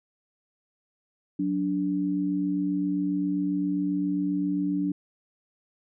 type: tone pair together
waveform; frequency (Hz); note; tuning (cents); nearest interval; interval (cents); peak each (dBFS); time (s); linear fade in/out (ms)
sine; 183.4 / 290.9; F#3 / D4; -15 / -16; minor sixth; 799; -29 / -25; 1.39-4.92; 5
effects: none